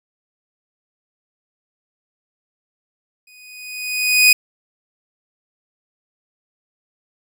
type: tone with exponential growth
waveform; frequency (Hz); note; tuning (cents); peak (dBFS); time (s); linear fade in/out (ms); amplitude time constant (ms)
sawtooth; 2488; D#7; -1; -3; 3.27-4.33; 5; 230
effects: none